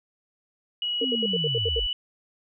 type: tone with pitch glide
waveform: sine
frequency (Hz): 2916 to 2960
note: F#7 to F#7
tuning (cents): -26 to 0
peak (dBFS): -25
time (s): 0.82-1.93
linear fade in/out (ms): 2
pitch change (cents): +26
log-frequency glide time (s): 1.23-1.33
type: linear sweep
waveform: sine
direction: down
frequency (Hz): 277.2 to 34.65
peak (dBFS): -28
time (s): 1.01-1.87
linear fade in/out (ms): 10
type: tone bursts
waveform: sine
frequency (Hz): 459.9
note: A#4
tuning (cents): -23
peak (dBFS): -24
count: 8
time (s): 1.01-1.796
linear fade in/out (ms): 5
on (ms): 37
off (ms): 70
effects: none